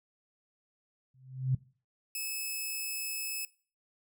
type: tone with exponential growth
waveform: sine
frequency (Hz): 130.4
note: C3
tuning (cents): -5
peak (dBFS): -22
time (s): 1.14-1.55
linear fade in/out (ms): 5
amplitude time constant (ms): 88
type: tone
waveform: 5% pulse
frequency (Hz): 2593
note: E7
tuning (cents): -29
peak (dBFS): -25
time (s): 2.15-3.45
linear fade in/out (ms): 2
effects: noise-tail reverb RT60 0.4 s tail -21 dB re dry